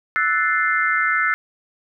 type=chord; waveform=sine; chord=F# half-diminished seventh; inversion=third; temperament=equal; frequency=1318.5 / 1480 / 1760 / 2093 Hz; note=E6 / F#6 / A6 / C7; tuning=0 / 0 / 0 / 0 cents; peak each=-22 dBFS; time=0.16-1.34 s; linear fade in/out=0 ms; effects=none